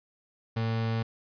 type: tone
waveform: 35% pulse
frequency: 113.1 Hz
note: A2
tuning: 48 cents sharp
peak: -25 dBFS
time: 0.56-1.03 s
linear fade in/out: 10 ms
effects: resampled to 11025 Hz + 11-bit